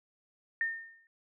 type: tone with exponential decay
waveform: sine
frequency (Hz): 1821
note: A#6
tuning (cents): -41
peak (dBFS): -26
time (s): 0.61-1.07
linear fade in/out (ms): 1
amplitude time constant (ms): 100
effects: none